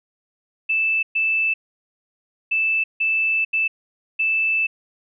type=tone bursts at uneven times; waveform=sine; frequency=2637 Hz; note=E7; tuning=in tune; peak=-17 dBFS; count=6; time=0.69-1.03 / 1.15-1.54 / 2.51-2.84 / 3-3.45 / 3.53-3.68 / 4.19-4.67 s; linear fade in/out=10 ms; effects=none